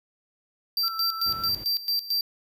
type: tone with tremolo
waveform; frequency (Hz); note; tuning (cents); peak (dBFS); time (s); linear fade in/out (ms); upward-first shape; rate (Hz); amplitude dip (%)
square; 4699; D8; 0; -23; 0.77-2.21; 2; square; 4.5; 80
type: tone with vibrato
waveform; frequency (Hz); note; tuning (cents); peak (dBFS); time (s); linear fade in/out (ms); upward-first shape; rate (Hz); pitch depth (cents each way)
sine; 1340; E6; +28; -31; 0.83-1.49; 10; sine; 5.4; 15
type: noise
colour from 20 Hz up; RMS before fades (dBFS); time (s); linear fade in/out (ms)
brown; -37; 1.26-1.64; 5
effects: high-pass 80 Hz 12 dB/octave